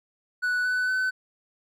triangle tone with pitch steps, 1480 / 1497.2 / 1514.6 Hz, F#6 / F#6 / F#6, 0 / +20 / +40 cents, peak -21 dBFS, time 0.42-1.11 s, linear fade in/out 20 ms, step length 230 ms, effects none

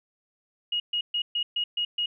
sine tone bursts, 2881 Hz, F#7, 47 cents flat, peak -24 dBFS, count 7, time 0.72-2.06 s, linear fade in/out 5 ms, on 80 ms, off 130 ms, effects none

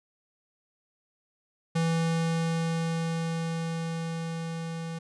square tone with level ramp, 164.81 Hz, E3, in tune, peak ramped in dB -24 to -34 dBFS, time 1.75-4.99 s, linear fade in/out 10 ms, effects resampled to 22050 Hz

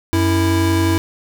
square tone pair together, 92.5 / 328.8 Hz, F#2 / E4, 0 / -4 cents, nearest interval octave + minor seventh, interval 2196 cents, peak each -17 dBFS, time 0.13-0.98 s, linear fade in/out 0 ms, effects none

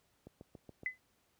click train, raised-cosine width 2 ms, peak -36 dBFS, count 5, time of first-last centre 0.27-0.833 s, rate 7.1 Hz
sine tone with exponential decay, 2019 Hz, B6, 38 cents sharp, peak -29 dBFS, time 0.86-0.98 s, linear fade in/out 1 ms, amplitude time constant 24 ms
effects pink hiss -74 dBFS RMS until 1.39 s + high-pass 60 Hz 12 dB/octave

